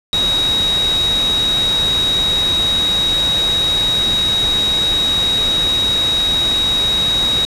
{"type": "tone in noise", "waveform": "sine", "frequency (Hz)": 3804, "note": "A#7", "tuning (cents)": 34, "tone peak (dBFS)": -13, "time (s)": [0.13, 7.45], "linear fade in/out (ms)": 0, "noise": "pink", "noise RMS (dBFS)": -24, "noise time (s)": [0.13, 7.45], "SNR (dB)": 8, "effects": ["low-pass 10000 Hz 12 dB/octave"]}